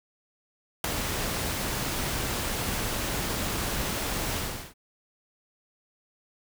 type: noise with ADSR envelope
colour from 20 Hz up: pink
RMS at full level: -21 dBFS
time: 0.84-4.74 s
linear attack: 4 ms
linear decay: 4 ms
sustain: -9 dB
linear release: 380 ms
effects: none